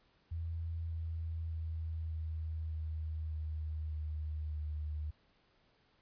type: tone with pitch steps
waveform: sine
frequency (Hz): 82.7 / 81.7 / 80.72 / 79.74 / 78.78 / 77.83 / 76.89 / 75.97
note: E2 / E2 / E2 / D#2 / D#2 / D#2 / D#2 / D#2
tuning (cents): +6 / -15 / -36 / +43 / +22 / +1 / -20 / -41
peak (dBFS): -36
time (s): 0.31-5.11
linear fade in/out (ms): 10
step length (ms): 600
effects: pink hiss -71 dBFS RMS until 6.01 s + resampled to 11025 Hz